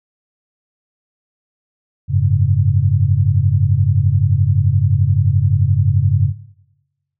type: chord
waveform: sine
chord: F# suspended second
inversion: none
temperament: just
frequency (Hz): 92.5 / 104.06 / 138.75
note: F#2 / G#2 / C#3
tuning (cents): 0 / +4 / +2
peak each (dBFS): -16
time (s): 2.08-6.33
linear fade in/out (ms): 50
effects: noise-tail reverb RT60 1.0 s tail -19 dB re dry